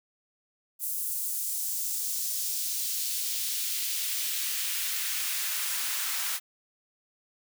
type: noise with high-pass filter sweep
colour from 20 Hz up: white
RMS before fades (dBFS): -31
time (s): 0.79-6.4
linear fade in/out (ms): 50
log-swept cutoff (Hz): 9800 to 1100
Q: 0.98
effects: none